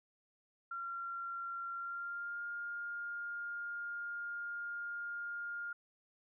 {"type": "tone with pitch glide", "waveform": "sine", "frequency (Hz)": [1375, 1411.2], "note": ["F6", "F6"], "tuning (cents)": [-27, 18], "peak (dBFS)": -39, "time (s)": [0.71, 5.73], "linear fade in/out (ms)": 5, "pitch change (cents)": 45, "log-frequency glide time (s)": [1.74, 2.42], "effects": []}